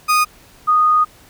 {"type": "tone pair in turn", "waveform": ["35% pulse", "sine"], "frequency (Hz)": [1237, 1237], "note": ["D#6", "D#6"], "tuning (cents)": [-10, -10], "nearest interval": "unison", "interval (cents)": 0, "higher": "neither", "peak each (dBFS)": -10, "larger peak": "neither", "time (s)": [[0.08, 0.25], [0.67, 1.05]], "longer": "second", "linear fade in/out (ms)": 20, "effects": ["pink hiss -47 dBFS RMS until 1.29 s"]}